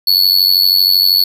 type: tone with amplitude modulation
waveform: square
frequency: 4415 Hz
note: C#8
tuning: 8 cents flat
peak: -5 dBFS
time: 0.07-1.24 s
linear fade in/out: 5 ms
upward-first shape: sine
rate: 92.8 Hz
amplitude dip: 85%
effects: none